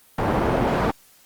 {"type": "low-pass noise", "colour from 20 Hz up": "white", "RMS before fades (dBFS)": -21, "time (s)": [0.18, 0.91], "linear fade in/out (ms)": 5, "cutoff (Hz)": 760, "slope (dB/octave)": 12, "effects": ["white hiss -54 dBFS RMS until 1.25 s", "Opus 32 kbps"]}